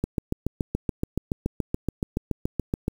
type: click train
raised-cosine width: 3 ms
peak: -11 dBFS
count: 21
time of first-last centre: 0.04-2.881 s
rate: 7.04 Hz
effects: 7-bit